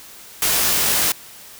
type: noise with comb filter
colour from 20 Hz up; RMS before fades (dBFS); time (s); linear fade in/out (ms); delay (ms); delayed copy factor
white; -18; 0.42-1.12; 2; 19; +0.9
effects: white hiss -41 dBFS RMS until 1.59 s